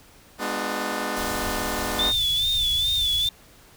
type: chord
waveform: 10% pulse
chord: G# diminished seventh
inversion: none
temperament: just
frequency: 207.7 / 249.2 / 299 / 358.8 Hz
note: G#3 / B3 / D4 / F4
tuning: 0 / +16 / +31 / +47 cents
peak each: -23 / -23 / -23 / -26 dBFS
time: 0.38-2.13 s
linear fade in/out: 50 ms
type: band-stop noise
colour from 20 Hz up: pink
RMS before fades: -33 dBFS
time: 1.16-3.29 s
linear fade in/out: 10 ms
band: 110 to 3100 Hz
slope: 24 dB/octave
type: tone with vibrato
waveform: sine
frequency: 3520 Hz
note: A7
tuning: in tune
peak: -20 dBFS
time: 1.99-3.29 s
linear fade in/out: 2 ms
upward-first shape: sine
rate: 2.4 Hz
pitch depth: 69 cents each way
effects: pink hiss -52 dBFS RMS until 3.76 s